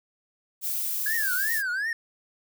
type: noise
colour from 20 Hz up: violet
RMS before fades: -29 dBFS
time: 0.61-1.63 s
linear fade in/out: 50 ms
type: tone with vibrato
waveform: triangle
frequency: 1636 Hz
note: G#6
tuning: 26 cents flat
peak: -24 dBFS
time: 1.06-1.93 s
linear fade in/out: 2 ms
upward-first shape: triangle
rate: 2.7 Hz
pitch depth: 250 cents each way
effects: none